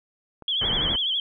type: clicks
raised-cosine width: 1 ms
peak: -28 dBFS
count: 2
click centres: 0.423 / 0.645 s
type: tone with vibrato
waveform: sine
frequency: 3222 Hz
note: G7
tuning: 47 cents sharp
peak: -22 dBFS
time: 0.48-1.2 s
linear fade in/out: 2 ms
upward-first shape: triangle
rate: 12 Hz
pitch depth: 120 cents each way
type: low-pass noise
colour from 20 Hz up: pink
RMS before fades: -30 dBFS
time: 0.61-0.96 s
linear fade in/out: 5 ms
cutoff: 2300 Hz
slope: 96 dB/octave
effects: none